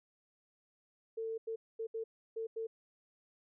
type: tone bursts at uneven times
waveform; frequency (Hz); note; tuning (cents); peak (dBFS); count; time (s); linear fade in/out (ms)
sine; 448.8; A4; +34; -36; 6; 1.17-1.38 / 1.47-1.56 / 1.79-1.87 / 1.94-2.04 / 2.36-2.47 / 2.56-2.67; 10
effects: none